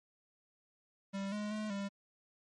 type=tone with pitch steps; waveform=square; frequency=196.4 / 209.2 / 213.8 / 198.9 Hz; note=G3 / G#3 / A3 / G3; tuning=+4 / +13 / -49 / +25 cents; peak=-37 dBFS; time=1.13-1.89 s; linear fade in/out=20 ms; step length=190 ms; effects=low-pass 7000 Hz 12 dB/octave + MP3 48 kbps